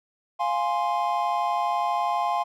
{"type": "chord", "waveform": "triangle", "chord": "F minor", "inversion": "none", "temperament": "equal", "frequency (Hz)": [698.5, 830.6, 1046.5], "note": ["F5", "Ab5", "C6"], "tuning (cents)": [0, 0, 0], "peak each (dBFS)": -25, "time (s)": [0.39, 2.44], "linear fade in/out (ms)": 20, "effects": []}